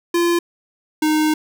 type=tone pair in turn; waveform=square; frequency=343.9 / 308.4 Hz; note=F4 / D#4; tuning=-27 / -15 cents; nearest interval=major second; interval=188 cents; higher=first; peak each=-15 dBFS; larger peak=neither; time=0.14-0.39 / 1.02-1.34 s; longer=second; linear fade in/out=5 ms; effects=none